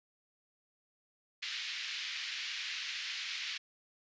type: band-pass noise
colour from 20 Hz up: pink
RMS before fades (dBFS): -40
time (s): 1.42-3.58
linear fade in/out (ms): 10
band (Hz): 2000 to 4900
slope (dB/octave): 24
effects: resampled to 16000 Hz